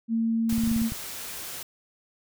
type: tone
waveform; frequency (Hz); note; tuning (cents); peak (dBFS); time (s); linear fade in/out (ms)
sine; 227; A#3; -46; -22; 0.08-0.91; 50
type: noise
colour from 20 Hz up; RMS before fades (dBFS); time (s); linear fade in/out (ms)
white; -37; 0.49-1.63; 5
type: clicks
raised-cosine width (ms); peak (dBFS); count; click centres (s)
5; -21; 8; 0.527 / 0.581 / 0.637 / 0.675 / 0.715 / 0.763 / 0.818 / 0.921
effects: none